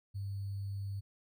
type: tone with sample-and-hold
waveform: sine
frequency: 99 Hz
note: G2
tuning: 18 cents sharp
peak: -36 dBFS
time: 0.14-1.01 s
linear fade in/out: 20 ms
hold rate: 4410 Hz
effects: none